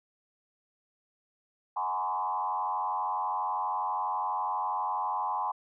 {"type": "tone with frequency modulation", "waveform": "sine", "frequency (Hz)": 932.3, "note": "A#5", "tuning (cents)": 0, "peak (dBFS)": -28, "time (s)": [1.76, 5.52], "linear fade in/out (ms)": 10, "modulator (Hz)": 92.2, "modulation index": 1.8, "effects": []}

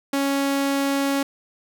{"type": "tone", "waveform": "sawtooth", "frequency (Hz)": 277.2, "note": "C#4", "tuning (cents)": 0, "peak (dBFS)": -16, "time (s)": [0.13, 1.23], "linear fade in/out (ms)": 5, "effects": []}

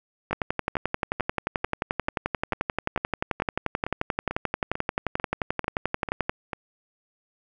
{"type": "two click trains", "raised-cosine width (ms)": 0.5, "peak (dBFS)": [-15, -9], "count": [15, 69], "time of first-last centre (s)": [[0.31, 6.532], [0.33, 6.295]], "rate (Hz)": [2.25, 11.4], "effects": []}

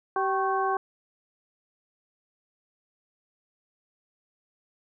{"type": "harmonic tone with a mistuned harmonic", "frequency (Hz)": 385.6, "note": "G4", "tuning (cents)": -28, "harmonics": [1, 2, 3, 4], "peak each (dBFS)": [-29, -27, -28, -35], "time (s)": [0.16, 0.77], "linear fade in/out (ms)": 2, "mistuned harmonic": 3, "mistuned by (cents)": -86, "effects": []}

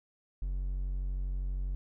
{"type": "tone", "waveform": "triangle", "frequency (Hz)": 46.25, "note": "F#1", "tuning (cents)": 0, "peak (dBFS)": -29, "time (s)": [0.42, 1.75], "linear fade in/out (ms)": 0, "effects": []}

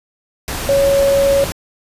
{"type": "tone in noise", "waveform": "sine", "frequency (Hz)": 555, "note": "C#5", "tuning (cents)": 2, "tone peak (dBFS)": -10, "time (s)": [0.69, 1.44], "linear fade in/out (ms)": 0, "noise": "pink", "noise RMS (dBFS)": -23, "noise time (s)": [0.48, 1.52], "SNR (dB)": 10, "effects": ["resampled to 32000 Hz"]}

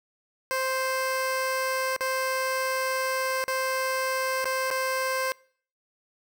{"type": "tone with dropouts", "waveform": "15% pulse", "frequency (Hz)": 523.3, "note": "C5", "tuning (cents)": 0, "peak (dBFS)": -19, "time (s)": [0.51, 5.32], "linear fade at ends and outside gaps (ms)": 0, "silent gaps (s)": [[1.964, 2.008], [3.44, 3.48], [4.443, 4.455], [4.704, 4.711]], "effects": ["noise-tail reverb RT60 0.5 s tail -24 dB re dry"]}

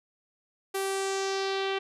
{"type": "tone with low-pass filter sweep", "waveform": "sawtooth", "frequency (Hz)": 388.4, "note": "G4", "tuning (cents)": -16, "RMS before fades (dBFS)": -30, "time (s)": [0.74, 1.79], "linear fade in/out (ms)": 10, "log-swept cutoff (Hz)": [12000, 3000], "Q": 2.3, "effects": []}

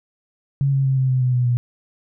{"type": "tone with pitch steps", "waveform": "sine", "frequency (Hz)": [138.59, 136.05, 133.56, 131.11, 128.71, 126.36, 124.04, 121.77], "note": ["C#3", "C#3", "C3", "C3", "C3", "B2", "B2", "B2"], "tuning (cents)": [0, -32, 36, 4, -28, 40, 8, -24], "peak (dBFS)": -15, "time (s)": [0.61, 1.57], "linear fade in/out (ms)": 0, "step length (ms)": 120, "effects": []}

